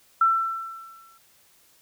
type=tone with exponential decay; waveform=sine; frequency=1340 Hz; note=E6; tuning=28 cents sharp; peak=-14 dBFS; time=0.21-1.18 s; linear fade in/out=5 ms; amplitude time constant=210 ms; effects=white hiss -59 dBFS RMS until 1.81 s